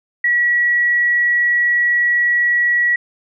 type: tone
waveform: sine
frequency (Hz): 1928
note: B6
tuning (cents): -42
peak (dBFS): -12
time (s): 0.24-2.96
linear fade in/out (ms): 5
effects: none